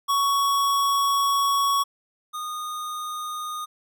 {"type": "tone pair in turn", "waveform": "square", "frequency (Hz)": [1117, 1230.3], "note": ["C#6", "D#6"], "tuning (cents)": [13, -20], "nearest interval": "major second", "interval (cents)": 167, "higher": "second", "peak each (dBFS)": [-20, -30], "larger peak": "first", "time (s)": [[0.08, 1.84], [2.33, 3.66]], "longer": "first", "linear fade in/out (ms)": 20, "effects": []}